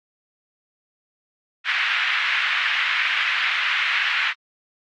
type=band-pass noise; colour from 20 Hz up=pink; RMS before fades=-22 dBFS; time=1.64-4.34 s; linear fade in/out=50 ms; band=1600 to 2800 Hz; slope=24 dB/octave; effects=AAC 48 kbps